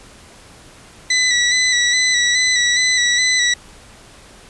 20% pulse tone with vibrato, 1975.5 Hz, B6, in tune, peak -8 dBFS, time 1.1-3.54 s, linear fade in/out 5 ms, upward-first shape square, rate 2.4 Hz, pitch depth 27 cents each way, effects pink hiss -43 dBFS RMS until 4.49 s + resampled to 24000 Hz

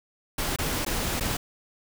pink noise with dropouts, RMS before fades -28 dBFS, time 0.38-1.37 s, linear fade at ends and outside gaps 5 ms, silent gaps 0.562-0.586 / 0.85-0.863 / 1.199-1.207 s, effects none

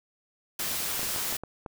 white noise, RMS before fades -31 dBFS, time 0.59-1.37 s, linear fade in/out 5 ms
clicks, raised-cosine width 1 ms, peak -23 dBFS, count 6, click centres 0.994 / 1.031 / 1.162 / 1.326 / 1.436 / 1.662 s
effects none

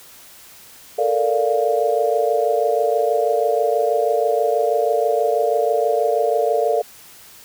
sine chord, Bb major seventh, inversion third, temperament equal, 440 / 466.2 / 587.3 / 698.5 Hz, A4 / Bb4 / D5 / F5, 0 / 0 / 0 / 0 cents, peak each -21 dBFS, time 0.98-6.82 s, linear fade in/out 10 ms, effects white hiss -44 dBFS RMS until 7.44 s

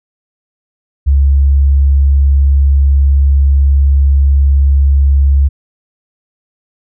sine tone, 69.3 Hz, C#2, in tune, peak -5 dBFS, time 1.06-5.49 s, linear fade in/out 20 ms, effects none

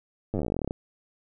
slowing click train, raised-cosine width 2 ms, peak -16 dBFS, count 21, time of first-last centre 0.34-0.709 s, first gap 9 ms, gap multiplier 1.07, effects none

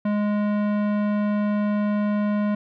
sine tone with tanh clipping, 207.7 Hz, G#3, in tune, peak -22 dBFS, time 0.05-2.55 s, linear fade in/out 5 ms, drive 17 dB, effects none

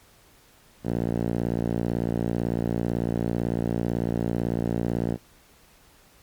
5% pulse tone with band-pass filter, 58 Hz, A#1, 8 cents flat, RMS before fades -26 dBFS, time 0.83-5.18 s, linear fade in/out 50 ms, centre 170 Hz, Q 0.81, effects pink hiss -56 dBFS RMS until 6.22 s + MP3 96 kbps

